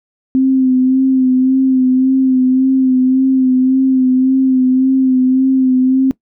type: tone with vibrato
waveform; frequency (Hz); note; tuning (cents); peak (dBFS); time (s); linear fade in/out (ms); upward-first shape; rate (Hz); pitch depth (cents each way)
sine; 260.2; C4; -9; -8; 0.35-6.11; 0; sine; 1.8; 31
effects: noise-tail reverb RT60 0.1 s tail -20 dB re dry